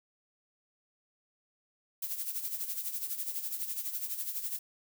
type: noise with tremolo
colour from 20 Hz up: violet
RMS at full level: -34 dBFS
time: 2.02-4.59 s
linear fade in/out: 5 ms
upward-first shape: sine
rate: 12 Hz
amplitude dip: 65%
effects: none